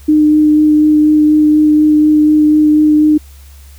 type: tone with vibrato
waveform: sine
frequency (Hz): 303.7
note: D#4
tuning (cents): -42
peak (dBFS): -5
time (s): 0.08-3.18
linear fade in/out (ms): 10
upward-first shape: sine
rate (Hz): 4.1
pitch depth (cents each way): 10
effects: added 69 Hz sine -34 dBFS peak until 3.78 s + white hiss -45 dBFS RMS until 3.78 s